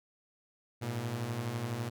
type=beating tone pair; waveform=sawtooth; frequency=107.3 / 119.3 Hz; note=A2 / A#2; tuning=-43 / +41 cents; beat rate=12 Hz; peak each=-36 / -31 dBFS; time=0.81-1.9 s; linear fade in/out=20 ms; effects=none